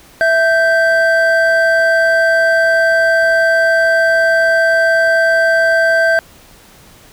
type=tone pair together; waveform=triangle; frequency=659.3 / 1562.7 Hz; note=E5 / G6; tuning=0 / -6 cents; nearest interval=octave + minor third; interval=1494 cents; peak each=-10 dBFS; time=0.21-6.19 s; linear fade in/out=0 ms; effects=pink hiss -43 dBFS RMS until 7.12 s